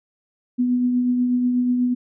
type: tone with tremolo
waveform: sine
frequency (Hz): 247.4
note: B3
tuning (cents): +3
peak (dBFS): -15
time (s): 0.58-1.95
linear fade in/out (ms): 20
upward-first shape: triangle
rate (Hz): 8.2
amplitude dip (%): 35
effects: none